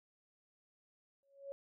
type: tone with exponential growth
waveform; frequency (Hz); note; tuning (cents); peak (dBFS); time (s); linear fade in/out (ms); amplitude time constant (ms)
sine; 555; C#5; +2; -39; 1.23-1.52; 0; 63
effects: none